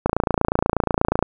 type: click train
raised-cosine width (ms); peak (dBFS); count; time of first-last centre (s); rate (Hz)
1; -3; 34; 0.06-1.226; 28.3
effects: none